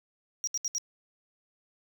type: tone bursts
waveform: triangle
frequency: 5710 Hz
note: F8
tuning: 37 cents sharp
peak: -27 dBFS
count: 4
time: 0.44-0.782 s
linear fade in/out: 0 ms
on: 33 ms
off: 70 ms
effects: none